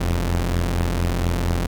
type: tone pair together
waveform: sawtooth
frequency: 41.44 / 87.2 Hz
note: E1 / F2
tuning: +10 / -2 cents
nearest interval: octave + minor second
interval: 1288 cents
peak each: -18 dBFS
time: 0-1.67 s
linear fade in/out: 10 ms
effects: none